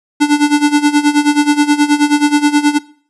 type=tone with tremolo; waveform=square; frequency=293.7 Hz; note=D4; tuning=in tune; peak=-6 dBFS; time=0.2-2.79 s; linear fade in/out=20 ms; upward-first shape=sine; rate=9.4 Hz; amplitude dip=80%; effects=noise-tail reverb RT60 0.5 s tail -21 dB re dry + resampled to 24000 Hz